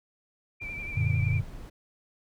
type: tone with vibrato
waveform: sine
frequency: 2349 Hz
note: D7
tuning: in tune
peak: -35 dBFS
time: 0.6-1.4 s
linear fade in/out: 20 ms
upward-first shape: sine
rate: 11 Hz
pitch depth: 34 cents each way
type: noise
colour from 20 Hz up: brown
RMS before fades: -41 dBFS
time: 0.61-1.7 s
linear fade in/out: 10 ms
type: chord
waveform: sine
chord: Gb augmented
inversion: none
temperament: equal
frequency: 92.5 / 116.54 / 146.83 Hz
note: Gb2 / Bb2 / D3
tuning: 0 / 0 / 0 cents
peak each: -27 / -27 / -29 dBFS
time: 0.94-1.44 s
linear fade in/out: 50 ms
effects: none